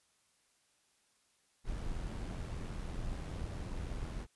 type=noise with amplitude modulation; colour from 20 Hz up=brown; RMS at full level=-38 dBFS; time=1.64-4.27 s; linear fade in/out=50 ms; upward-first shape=sine; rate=86.7 Hz; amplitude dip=40%; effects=white hiss -73 dBFS RMS until 4.35 s + resampled to 24000 Hz